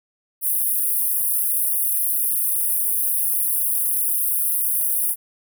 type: high-pass noise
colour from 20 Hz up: pink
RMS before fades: -21 dBFS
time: 0.41-5.16 s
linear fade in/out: 50 ms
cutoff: 9600 Hz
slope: 96 dB/octave
effects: none